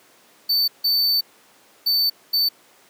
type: tone bursts at uneven times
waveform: square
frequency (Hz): 4541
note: C#8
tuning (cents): +41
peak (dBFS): -17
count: 4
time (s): 0.49-0.68 / 0.84-1.21 / 1.86-2.1 / 2.33-2.49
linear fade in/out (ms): 10
effects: pink hiss -53 dBFS RMS until 2.89 s + high-pass 300 Hz 12 dB/octave